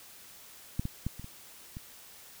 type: clicks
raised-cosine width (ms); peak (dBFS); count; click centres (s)
5; -17 / -20 / -19 / -30 / -30 / -28; 6; 0.795 / 0.854 / 1.066 / 1.196 / 1.244 / 1.769
effects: white hiss -52 dBFS RMS until 2.4 s